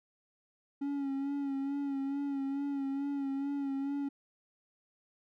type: tone with vibrato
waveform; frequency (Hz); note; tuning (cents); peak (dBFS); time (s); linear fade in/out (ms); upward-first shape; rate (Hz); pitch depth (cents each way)
triangle; 277.7; C#4; +3; -30; 0.81-4.09; 10; sine; 2.3; 38
effects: none